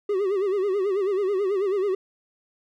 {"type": "tone with vibrato", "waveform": "triangle", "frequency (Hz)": 392, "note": "G4", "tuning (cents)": 0, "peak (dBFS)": -19, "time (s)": [0.09, 1.95], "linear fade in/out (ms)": 5, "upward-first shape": "sine", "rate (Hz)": 9.2, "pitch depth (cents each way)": 110, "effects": []}